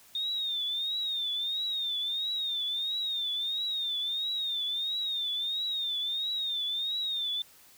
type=tone with vibrato; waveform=sine; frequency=3660 Hz; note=A#7; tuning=32 cents flat; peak=-29 dBFS; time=0.15-7.42 s; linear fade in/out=2 ms; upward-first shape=triangle; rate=1.5 Hz; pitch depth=120 cents each way; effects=white hiss -57 dBFS RMS until 7.77 s